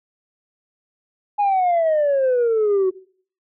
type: exponential sweep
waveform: sine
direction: down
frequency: 835 to 367.7 Hz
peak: -13 dBFS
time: 1.38-2.91 s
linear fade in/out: 20 ms
effects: noise-tail reverb RT60 0.5 s tail -20 dB re dry + tanh soft clip ceiling -13 dBFS